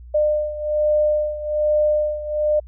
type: beating tone pair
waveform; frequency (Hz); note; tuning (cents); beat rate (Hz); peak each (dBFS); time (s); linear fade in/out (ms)
sine; 602 / 603.2; D5 / D5; +43 / +46; 1.2; -18 / -22; 0.14-2.6; 10
effects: added 60 Hz sine -37 dBFS peak until 2.67 s